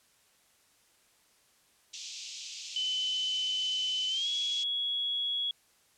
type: band-pass noise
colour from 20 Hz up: white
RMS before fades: -43 dBFS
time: 1.93-4.64 s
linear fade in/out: 10 ms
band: 2600 to 6900 Hz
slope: 48 dB/octave
type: tone with pitch glide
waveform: sine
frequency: 3032 to 3345 Hz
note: F#7 to G#7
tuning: +42 to +12 cents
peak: -29 dBFS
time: 2.76-5.51 s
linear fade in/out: 2 ms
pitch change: +170 cents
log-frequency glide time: 4.09-4.28 s
effects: white hiss -66 dBFS RMS until 5.97 s + low-pass 11000 Hz 12 dB/octave

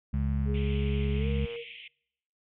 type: harmonic tone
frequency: 69.3 Hz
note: C#2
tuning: in tune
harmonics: 1 / 2 / 3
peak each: -28 / -31 / -33 dBFS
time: 0.13-1.46 s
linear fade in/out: 10 ms
type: click train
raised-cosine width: 0.5 ms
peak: -37 dBFS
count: 167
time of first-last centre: 0.14-1.559 s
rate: 117 Hz
type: tone with pitch glide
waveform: sine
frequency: 415.3 to 468.9 Hz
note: G#4 to A#4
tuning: 0 to +10 cents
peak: -35 dBFS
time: 0.45-1.65 s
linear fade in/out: 50 ms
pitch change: +210 cents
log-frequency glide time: 1.16-1.29 s
type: band-pass noise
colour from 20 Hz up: pink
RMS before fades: -46 dBFS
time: 0.54-1.88 s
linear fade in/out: 5 ms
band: 2100 to 3300 Hz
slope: 96 dB/octave
effects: noise-tail reverb RT60 0.8 s tail -26 dB re dry

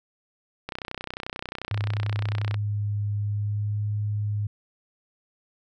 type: click train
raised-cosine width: 0.3 ms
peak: -16 dBFS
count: 59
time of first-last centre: 0.69-2.543 s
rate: 31.3 Hz
type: tone with vibrato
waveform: sine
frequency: 103.83 Hz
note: G#2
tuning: in tune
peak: -24 dBFS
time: 1.71-4.47 s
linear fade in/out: 5 ms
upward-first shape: sine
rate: 0.55 Hz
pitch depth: 12 cents each way
effects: none

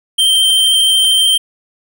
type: tone with vibrato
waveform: square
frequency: 3136 Hz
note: G7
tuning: in tune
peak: -9 dBFS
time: 0.18-1.38 s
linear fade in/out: 10 ms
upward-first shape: sine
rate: 13 Hz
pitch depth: 11 cents each way
effects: none

